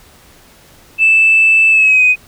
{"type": "tone with pitch glide", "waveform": "sine", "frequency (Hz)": [2637, 2502], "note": ["E7", "D#7"], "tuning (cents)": [0, 9], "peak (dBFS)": -5, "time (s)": [0.98, 2.16], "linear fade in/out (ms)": 50, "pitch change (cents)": -91, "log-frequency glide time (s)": [1.7, 2.03], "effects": ["tanh soft clip ceiling -1 dBFS", "pink hiss -44 dBFS RMS until 2.27 s"]}